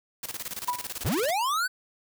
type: noise with tremolo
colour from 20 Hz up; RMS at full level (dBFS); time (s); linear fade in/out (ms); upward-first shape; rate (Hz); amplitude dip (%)
white; -34; 0.23-1.31; 5; square; 18; 80
type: tone with exponential decay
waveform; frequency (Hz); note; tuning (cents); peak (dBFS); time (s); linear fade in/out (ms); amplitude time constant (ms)
sine; 983; B5; -8; -21; 0.68-0.89; 5; 44
type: linear sweep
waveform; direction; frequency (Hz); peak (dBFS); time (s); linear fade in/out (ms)
square; up; 45 to 1551; -25; 1.04-1.68; 20
effects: none